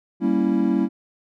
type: chord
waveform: triangle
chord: G diminished seventh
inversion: none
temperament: equal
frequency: 196 / 233.1 / 277.2 / 329.6 Hz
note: G3 / Bb3 / Db4 / Fb4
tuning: 0 / 0 / 0 / 0 cents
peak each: -21 dBFS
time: 0.2-0.89 s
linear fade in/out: 50 ms
effects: none